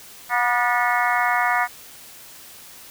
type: harmonic tone with a mistuned harmonic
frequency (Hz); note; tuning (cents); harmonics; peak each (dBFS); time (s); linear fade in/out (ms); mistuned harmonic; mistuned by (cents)
242.1; B3; -34; 3 / 4 / 5 / 6 / 7 / 8 / 9; -23 / -24 / -25 / -26 / -26 / -27 / -28; 0.29-1.68; 50; 7; +60
effects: white hiss -43 dBFS RMS until 2.9 s